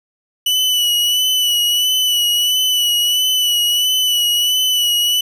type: tone with vibrato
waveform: 40% pulse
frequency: 2960 Hz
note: F#7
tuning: in tune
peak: -12 dBFS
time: 0.46-5.21 s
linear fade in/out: 5 ms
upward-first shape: sine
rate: 1.5 Hz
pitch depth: 36 cents each way
effects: none